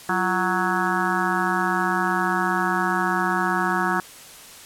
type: harmonic tone with a mistuned harmonic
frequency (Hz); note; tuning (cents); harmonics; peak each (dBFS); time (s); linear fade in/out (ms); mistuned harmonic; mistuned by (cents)
185; F#3; 0; 1 / 2 / 4 / 5 / 6 / 7 / 8 / 9; -28 / -28 / -28 / -28 / -28 / -28 / -28 / -28; 0.09-4; 2; 2; -110
effects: white hiss -43 dBFS RMS until 4.65 s + low-pass 12000 Hz 12 dB/octave